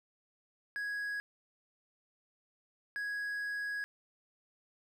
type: tone bursts at uneven times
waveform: triangle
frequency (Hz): 1661.2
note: G#6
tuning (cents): 0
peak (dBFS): -33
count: 2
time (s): 0.76-1.2 / 2.96-3.84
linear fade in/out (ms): 0
effects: none